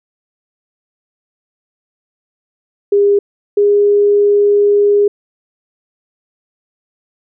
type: tone pair in turn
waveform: sine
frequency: 404.7 / 409.2 Hz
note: G#4 / G#4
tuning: -45 / -26 cents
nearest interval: unison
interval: 19 cents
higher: second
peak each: -7 dBFS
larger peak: neither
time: 2.92-3.19 / 3.57-5.08 s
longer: second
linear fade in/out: 5 ms
effects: none